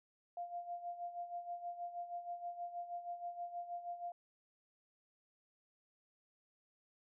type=tone with tremolo; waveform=sine; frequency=698.5 Hz; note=F5; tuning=in tune; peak=-39 dBFS; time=0.37-4.12 s; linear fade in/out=2 ms; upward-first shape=sine; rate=6.3 Hz; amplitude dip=70%; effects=none

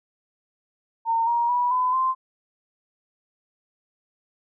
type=tone with pitch steps; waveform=sine; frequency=913 / 943.6 / 975.1 / 1007.8 / 1041.5 Hz; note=A#5 / A#5 / B5 / B5 / C6; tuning=-36 / +21 / -22 / +35 / -8 cents; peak=-19 dBFS; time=1.05-2.15 s; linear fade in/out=50 ms; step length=220 ms; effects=none

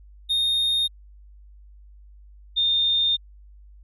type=tone pair in turn; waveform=triangle / sine; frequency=3688 / 3637 Hz; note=A#7 / A#7; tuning=-19 / -43 cents; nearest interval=unison; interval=24 cents; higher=first; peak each=-18 dBFS; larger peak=neither; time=0.29-0.88 / 2.56-3.17 s; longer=second; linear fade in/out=20 ms; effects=added 50 Hz sine -45 dBFS peak until 3.83 s + resampled to 32000 Hz

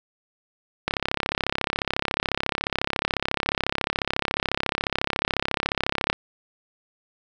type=click train; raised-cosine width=0.3 ms; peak=-6 dBFS; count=180; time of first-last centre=0.88-6.129 s; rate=34.1 Hz; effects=none

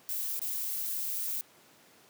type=noise with dropouts; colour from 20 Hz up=violet; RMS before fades=-34 dBFS; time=0.09-1.41 s; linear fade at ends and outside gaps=0 ms; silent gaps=0.393-0.417 s; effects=pink hiss -59 dBFS RMS until 2.09 s + high-pass 200 Hz 12 dB/octave

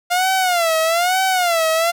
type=tone with vibrato; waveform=sawtooth; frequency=698.5 Hz; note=F5; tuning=in tune; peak=-11 dBFS; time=0.1-1.92 s; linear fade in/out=20 ms; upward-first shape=sine; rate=1.1 Hz; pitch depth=150 cents each way; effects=none

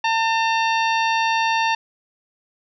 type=harmonic tone with a mistuned harmonic; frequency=900 Hz; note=A5; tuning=39 cents sharp; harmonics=1 / 2 / 3 / 4 / 5 / 6; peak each=-19 / -25 / -24 / -30 / -33 / -36 dBFS; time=0.04-1.75 s; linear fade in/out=5 ms; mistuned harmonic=6; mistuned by=+83 cents; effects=none

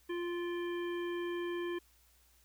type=harmonic tone with a mistuned harmonic; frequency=348.5 Hz; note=F4; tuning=4 cents flat; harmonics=1 / 3 / 5 / 7 / 9; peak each=-35 / -47 / -47 / -53 / -52 dBFS; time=0.09-1.79 s; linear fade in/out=10 ms; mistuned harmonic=7; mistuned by=-40 cents; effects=added 60 Hz sine -68 dBFS peak until 2.44 s + white hiss -68 dBFS RMS until 2.44 s

